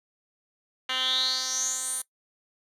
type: tone with band-pass filter sweep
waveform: 10% pulse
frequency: 258.4 Hz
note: C4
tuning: 21 cents flat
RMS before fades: -28 dBFS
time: 0.89-2.02 s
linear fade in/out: 5 ms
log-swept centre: 2700 to 10000 Hz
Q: 7.4
effects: noise-tail reverb RT60 0.1 s tail -20 dB re dry